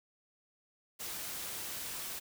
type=noise; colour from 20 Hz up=white; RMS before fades=-41 dBFS; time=0.99-2.2 s; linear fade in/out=20 ms; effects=none